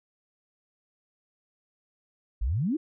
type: exponential sweep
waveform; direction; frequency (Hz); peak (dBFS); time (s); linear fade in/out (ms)
sine; up; 46.55 to 343.9; -24; 2.41-2.77; 10
effects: none